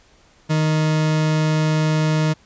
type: tone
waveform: 40% pulse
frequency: 155.56 Hz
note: D#3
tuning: in tune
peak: -15 dBFS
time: 0.49-2.34 s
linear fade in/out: 20 ms
effects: pink hiss -54 dBFS RMS until 2.45 s + resampled to 16000 Hz